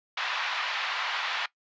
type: band-pass noise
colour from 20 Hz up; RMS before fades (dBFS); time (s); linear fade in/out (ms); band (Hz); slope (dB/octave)
pink; -31; 0.17-1.46; 5; 920 to 3900; 24
effects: noise-tail reverb RT60 0.1 s tail -19 dB re dry + resampled to 16000 Hz